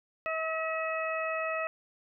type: harmonic tone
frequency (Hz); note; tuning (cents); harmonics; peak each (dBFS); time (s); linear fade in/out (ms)
642; E5; -46; 1 / 2 / 3 / 4; -33 / -35 / -38 / -37; 0.26-1.67; 0
effects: none